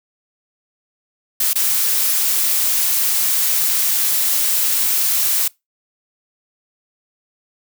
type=noise with dropouts; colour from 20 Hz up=blue; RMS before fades=-17 dBFS; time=1.4-5.48 s; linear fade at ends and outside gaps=5 ms; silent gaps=1.533-1.555 s; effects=noise-tail reverb RT60 0.2 s tail -24 dB re dry